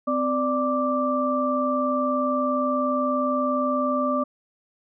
sine tone cluster, 257 / 589 / 1174 Hz, C4 / D5 / D6, -31 / +5 / -1 cents, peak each -25 dBFS, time 0.07-4.24 s, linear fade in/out 10 ms, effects none

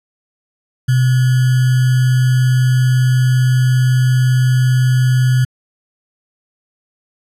sine tone with sample-and-hold, 127.3 Hz, C3, 47 cents flat, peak -9 dBFS, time 0.88-5.45 s, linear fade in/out 10 ms, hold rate 1575 Hz, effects resampled to 32000 Hz

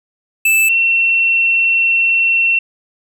square / sine tone pair in turn, 2637 / 2711 Hz, E7 / E7, 0 / +48 cents, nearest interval unison, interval 48 cents, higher second, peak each -10 dBFS, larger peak neither, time 0.45-0.69 / 0.69-2.59 s, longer second, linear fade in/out 5 ms, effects none

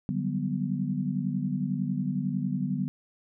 sine chord, G major seventh, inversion second, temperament equal, 146.83 / 185 / 196 / 246.9 Hz, D3 / F#3 / G3 / B3, 0 / 0 / 0 / 0 cents, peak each -32 dBFS, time 0.09-2.88 s, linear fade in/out 0 ms, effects none

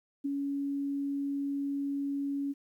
sine tone with ADSR envelope, 280.4 Hz, C#4, 20 cents sharp, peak -27 dBFS, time 0.24-2.54 s, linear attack 16 ms, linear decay 10 ms, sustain -3 dB, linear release 31 ms, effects 11-bit

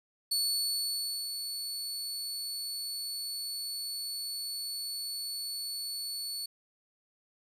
sawtooth tone with ADSR envelope, 4435 Hz, C#8, in tune, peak -24 dBFS, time 0.31-6.46 s, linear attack 8 ms, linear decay 960 ms, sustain -8 dB, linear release 5 ms, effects resampled to 32000 Hz + 10-bit

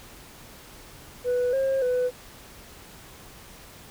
sine tone with pitch steps, 493.3 / 536 / 498.6 Hz, B4 / C5 / B4, -2 / +42 / +16 cents, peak -19 dBFS, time 1.24-2.11 s, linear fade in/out 50 ms, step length 290 ms, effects tanh soft clip ceiling -20 dBFS + pink hiss -47 dBFS RMS until 3.9 s

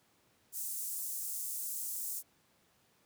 pink high-pass noise, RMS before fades -39 dBFS, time 0.52-2.23 s, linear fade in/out 50 ms, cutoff 7700 Hz, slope 24 dB/octave, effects pink hiss -70 dBFS RMS until 3.05 s + high-pass 100 Hz 12 dB/octave

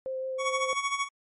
sine tone with vibrato, 523 Hz, C5, 1 cent flat, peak -30 dBFS, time 0.06-0.73 s, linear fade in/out 0 ms, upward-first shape sine, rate 6 Hz, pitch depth 8 cents each way
25% pulse tone with tremolo, 1118 Hz, C#6, 14 cents sharp, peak -21 dBFS, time 0.38-1.09 s, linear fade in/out 50 ms, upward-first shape sine, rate 13 Hz, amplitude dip 70%
effects MP3 48 kbps

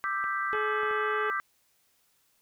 sine chord, E minor seventh, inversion third, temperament equal with one note detuned, 1182.1 / 1318.5 / 1568 / 1975.5 Hz, D6 / E6 / G6 / B6, +11 / 0 / 0 / 0 cents, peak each -31 / -37 / -32 / -37 dBFS, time 0.04-1.4 s, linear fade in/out 0 ms
clicks, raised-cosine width 0.5 ms, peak -28 dBFS, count 4, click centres 0.241 / 0.549 / 0.833 / 0.911 s
harmonic tone, 426.3 Hz, G#4, 45 cents sharp, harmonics 1 / 2 / 3 / 4 / 5 / 6 / 7 / 8, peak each -31 / -40 / -43 / -44 / -48 / -47 / -49 / -54 dBFS, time 0.53-1.3 s, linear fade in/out 0 ms
effects white hiss -69 dBFS RMS until 2.41 s

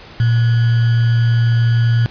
sine tone with sample-and-hold, 116.54 Hz, A#2, in tune, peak -10 dBFS, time 0.2-2.06 s, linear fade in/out 0 ms, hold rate 1575 Hz, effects pink hiss -38 dBFS RMS until 2.1 s + resampled to 11025 Hz

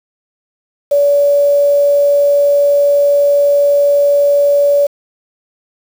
sine tone with quantisation, 572 Hz, D5, 46 cents flat, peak -7 dBFS, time 0.91-4.87 s, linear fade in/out 10 ms, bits 5, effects none

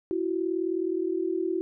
sine tone pair together, 334 / 373.3 Hz, E4 / F#4, +23 / +15 cents, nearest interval major second, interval 192 cents, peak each -28 dBFS, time 0.11-1.61 s, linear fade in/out 0 ms, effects none

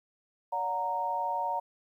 sine tone cluster, 573 / 728 / 928 Hz, D5 / F#5 / A#5, -43 / -28 / -8 cents, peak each -38 / -34 / -30 dBFS, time 0.52-1.6 s, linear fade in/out 10 ms, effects 11-bit

